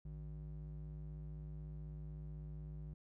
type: ring-modulated tone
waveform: triangle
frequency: 105.1 Hz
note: G#2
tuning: 21 cents sharp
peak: -40 dBFS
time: 0.05-2.94 s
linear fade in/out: 5 ms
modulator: 48 Hz
effects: none